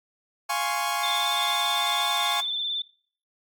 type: chord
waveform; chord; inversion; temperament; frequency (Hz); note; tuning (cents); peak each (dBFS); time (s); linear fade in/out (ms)
sawtooth; Db major seventh; first; equal; 698.5 / 830.6 / 1046.5 / 1108.7; F5 / Ab5 / C6 / Db6; 0 / 0 / 0 / 0; -28 / -25 / -30 / -25; 0.49-2.41; 10
type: tone with vibrato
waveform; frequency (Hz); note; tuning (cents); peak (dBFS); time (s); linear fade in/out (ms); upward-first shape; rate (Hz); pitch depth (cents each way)
sine; 3536; A7; +8; -26; 1.03-2.82; 5; triangle; 18; 43
effects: noise-tail reverb RT60 0.5 s tail -21 dB re dry + AAC 64 kbps